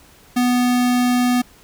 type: tone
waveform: square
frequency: 246.9 Hz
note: B3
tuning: in tune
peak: -15 dBFS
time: 0.36-1.42 s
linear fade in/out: 10 ms
effects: pink hiss -49 dBFS RMS until 1.63 s